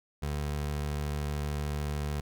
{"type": "tone", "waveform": "25% pulse", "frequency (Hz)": 73.42, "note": "D2", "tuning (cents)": 0, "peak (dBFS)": -27, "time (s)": [0.22, 2.21], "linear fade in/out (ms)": 10, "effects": []}